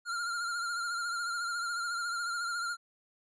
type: tone with vibrato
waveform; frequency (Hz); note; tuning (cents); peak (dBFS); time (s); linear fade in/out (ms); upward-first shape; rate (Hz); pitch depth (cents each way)
square; 1396.9; F6; 0; -33; 0.05-2.77; 50; sine; 14; 45
effects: resampled to 22050 Hz